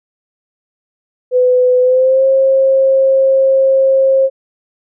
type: tone with pitch glide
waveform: sine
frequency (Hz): 502 to 534.9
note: B4 to C5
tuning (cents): +28 to +38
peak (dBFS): -7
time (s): 1.31-4.3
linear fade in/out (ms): 50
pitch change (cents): +110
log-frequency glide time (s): 1.81-2.25
effects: none